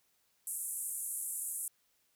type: band-pass noise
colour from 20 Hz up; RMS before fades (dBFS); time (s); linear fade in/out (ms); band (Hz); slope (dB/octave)
white; -39; 0.47-1.68; 2; 8100 to 12000; 48
effects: white hiss -74 dBFS RMS until 2.15 s